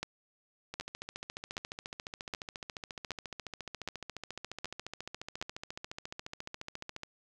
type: two click trains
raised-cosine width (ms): 0.2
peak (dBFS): -23 / -18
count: 91 / 8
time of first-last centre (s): 0.74-7.034 / 0.03-5.415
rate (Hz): 14.3 / 1.3
effects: none